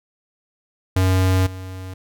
square tone with level steps, 93.4 Hz, F#2, 17 cents sharp, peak -15 / -31 dBFS, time 0.96-1.94 s, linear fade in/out 5 ms, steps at 1.46 s, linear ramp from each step 10 ms, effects none

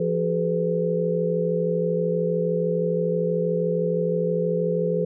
sine tone cluster, 171.1 / 383.9 / 430 / 503 Hz, F3 / G4 / A4 / B4, -35 / -36 / -40 / +32 cents, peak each -25 / -32 / -25 / -25 dBFS, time 0-5.05 s, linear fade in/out 5 ms, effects none

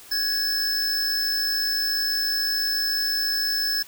square tone pair together, 1661.2 / 5259 Hz, G#6 / E8, 0 / -5 cents, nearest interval octave + minor sixth, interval 1995 cents, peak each -30 / -23 dBFS, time 0.11-3.83 s, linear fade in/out 10 ms, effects white hiss -46 dBFS RMS until 3.87 s

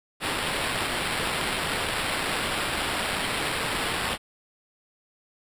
blue noise with sample-and-hold, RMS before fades -28 dBFS, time 0.2-4.18 s, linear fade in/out 50 ms, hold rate 6300 Hz, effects resampled to 32000 Hz

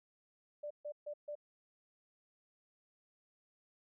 sine tone bursts, 590 Hz, D5, 8 cents sharp, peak -40 dBFS, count 4, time 0.63-1.354 s, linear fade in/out 10 ms, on 76 ms, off 140 ms, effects none

